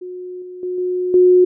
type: tone with level steps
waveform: sine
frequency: 362.9 Hz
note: F#4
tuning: 34 cents flat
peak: -27 / -30 / -20 / -17 / -7 dBFS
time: 0.01-1.45 s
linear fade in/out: 10 ms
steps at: 0.42 / 0.63 / 0.78 / 1.14 s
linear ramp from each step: 2 ms
effects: none